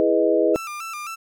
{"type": "chord", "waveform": "sine", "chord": "E major seventh", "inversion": "none", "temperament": "equal", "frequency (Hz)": [329.6, 415.3, 493.9, 622.3], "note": ["E4", "G#4", "B4", "D#5"], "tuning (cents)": [0, 0, 0, 0], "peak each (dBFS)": -21, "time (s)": [0, 0.56], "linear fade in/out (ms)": 0}
{"type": "tone with vibrato", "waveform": "30% pulse", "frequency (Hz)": 1264, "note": "D#6", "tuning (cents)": 27, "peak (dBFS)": -27, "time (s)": [0.54, 1.16], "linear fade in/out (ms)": 20, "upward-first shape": "square", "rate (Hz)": 3.8, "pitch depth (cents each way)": 90}
{"effects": []}